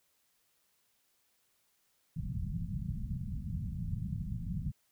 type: low-pass noise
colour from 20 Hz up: white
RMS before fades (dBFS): -37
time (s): 2.16-4.72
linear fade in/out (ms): 10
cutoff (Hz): 190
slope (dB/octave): 48
effects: white hiss -74 dBFS RMS until 4.91 s